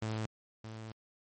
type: tone pair in turn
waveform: sawtooth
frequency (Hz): 109.6 / 110.62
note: A2 / A2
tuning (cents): -6 / +10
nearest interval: unison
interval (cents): 16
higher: second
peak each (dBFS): -30 / -39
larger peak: first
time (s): 0.02-0.26 / 0.64-0.92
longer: second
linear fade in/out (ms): 5
effects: MP3 32 kbps